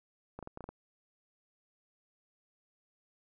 clicks, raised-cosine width 1 ms, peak -29 dBFS, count 7, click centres 0.39 / 0.427 / 0.474 / 0.574 / 0.607 / 0.641 / 0.69 s, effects none

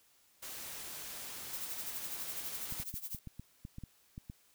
white noise, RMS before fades -45 dBFS, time 0.42-2.84 s, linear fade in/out 10 ms
violet noise with tremolo, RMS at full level -40 dBFS, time 1.53-3.19 s, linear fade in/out 2 ms, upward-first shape sine, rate 12 Hz, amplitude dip 85%
clicks, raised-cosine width 5 ms, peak -32 dBFS, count 11, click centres 2.724 / 2.8 / 2.941 / 3.147 / 3.273 / 3.396 / 3.651 / 3.784 / 3.837 / 4.179 / 4.299 s
effects white hiss -68 dBFS RMS until 4.54 s

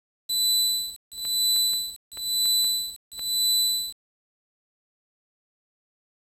sawtooth tone with tremolo, 3994 Hz, B7, 19 cents sharp, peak -16 dBFS, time 0.29-3.93 s, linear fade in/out 10 ms, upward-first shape sine, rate 1 Hz, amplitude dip 100%
clicks, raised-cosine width 0.3 ms, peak -25 dBFS, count 7, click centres 1.252 / 1.564 / 1.735 / 2.173 / 2.457 / 2.645 / 3.193 s
effects resampled to 32000 Hz + 7-bit

